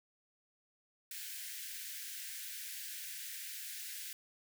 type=high-pass noise; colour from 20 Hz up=white; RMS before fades=-45 dBFS; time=1.11-4.13 s; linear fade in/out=2 ms; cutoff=1500 Hz; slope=96 dB/octave; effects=none